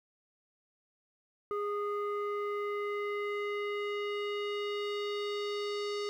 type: tone with low-pass filter sweep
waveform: square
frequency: 411.5 Hz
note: G#4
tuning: 16 cents flat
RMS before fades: -35 dBFS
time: 1.51-6.09 s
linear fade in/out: 0 ms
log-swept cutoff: 1200 to 5000 Hz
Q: 2.2
effects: 11-bit